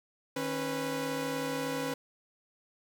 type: tone cluster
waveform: sawtooth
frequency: 154.8 / 273.3 / 494.3 Hz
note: D#3 / C#4 / B4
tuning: -9 / -24 / +1 cents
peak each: -38 / -31 / -31 dBFS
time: 0.36-1.94 s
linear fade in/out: 5 ms
effects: none